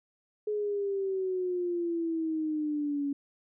sine exponential sweep, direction down, 424.4 to 280 Hz, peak -28 dBFS, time 0.47-3.13 s, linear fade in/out 5 ms, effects none

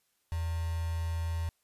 sine tone with quantisation, 82.9 Hz, E2, 10 cents sharp, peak -30 dBFS, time 0.32-1.49 s, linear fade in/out 0 ms, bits 7, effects white hiss -75 dBFS RMS until 1.63 s + resampled to 32000 Hz

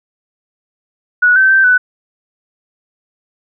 sine tone with pitch steps, 1466 / 1543 / 1559 / 1494 Hz, F#6 / G6 / G6 / F#6, -16 / -28 / -10 / +16 cents, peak -6 dBFS, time 1.22-1.78 s, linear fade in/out 10 ms, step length 140 ms, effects none

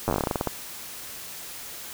slowing click train, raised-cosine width 1 ms, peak -10 dBFS, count 15, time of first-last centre 0.08-0.473 s, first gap 9 ms, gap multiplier 1.16, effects white hiss -39 dBFS RMS until 1.93 s

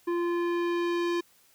square tone with low-pass filter sweep, 345.5 Hz, F4, 19 cents flat, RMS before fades -28 dBFS, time 0.07-1.21 s, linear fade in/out 10 ms, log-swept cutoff 1400 to 4900 Hz, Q 0.8, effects white hiss -62 dBFS RMS until 1.54 s

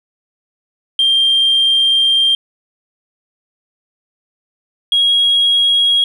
sine tone pair in turn, 3182 / 3297 Hz, G7 / G#7, +25 / -13 cents, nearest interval minor second, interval 62 cents, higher second, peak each -8 dBFS, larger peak neither, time 0.99-2.35 / 4.92-6.04 s, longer first, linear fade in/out 2 ms, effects tanh soft clip ceiling -6 dBFS + 8-bit

